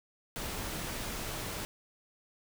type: noise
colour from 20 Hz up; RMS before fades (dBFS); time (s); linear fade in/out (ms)
pink; -38; 0.36-1.65; 0
effects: none